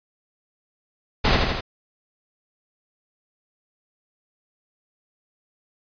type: noise with echo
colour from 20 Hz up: pink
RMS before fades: -18 dBFS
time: 1.24-1.37 s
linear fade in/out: 10 ms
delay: 80 ms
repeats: 3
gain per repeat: -3 dB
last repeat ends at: 1.61 s
effects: resampled to 11025 Hz